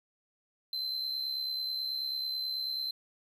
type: tone with amplitude modulation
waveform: triangle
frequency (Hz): 4084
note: C8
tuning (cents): -43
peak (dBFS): -29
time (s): 0.73-2.91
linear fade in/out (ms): 2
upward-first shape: sine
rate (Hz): 69.2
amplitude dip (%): 45
effects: 11-bit